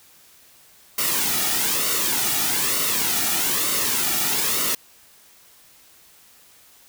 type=noise with flanger; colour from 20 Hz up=white; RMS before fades=-22 dBFS; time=0.98-4.75 s; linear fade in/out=5 ms; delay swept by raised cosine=1.2 to 1.95 ms; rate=1.1 Hz; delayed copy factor=-0.6; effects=white hiss -52 dBFS RMS until 6.88 s